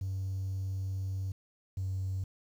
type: tone pair in turn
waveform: triangle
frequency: 95.7 / 94.93 Hz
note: G2 / F#2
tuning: -41 / +45 cents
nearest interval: unison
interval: 14 cents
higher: first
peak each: -29 / -28 dBFS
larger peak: second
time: 0.01-1.32 / 1.77-2.24 s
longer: first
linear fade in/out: 5 ms
effects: tanh soft clip ceiling -28 dBFS + 10-bit